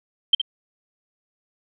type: tone with echo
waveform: sine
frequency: 3136 Hz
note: G7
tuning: in tune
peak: -10 dBFS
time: 0.33-0.35 s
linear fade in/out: 5 ms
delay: 66 ms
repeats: 1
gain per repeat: -10 dB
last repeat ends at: 0.416 s
effects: none